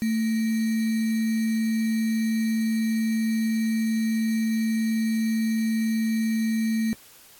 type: tone with sample-and-hold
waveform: sine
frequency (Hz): 222.5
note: A3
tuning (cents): +20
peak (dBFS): -21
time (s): 0.02-6.93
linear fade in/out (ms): 0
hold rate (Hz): 2100
effects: white hiss -51 dBFS RMS until 7.39 s + AAC 64 kbps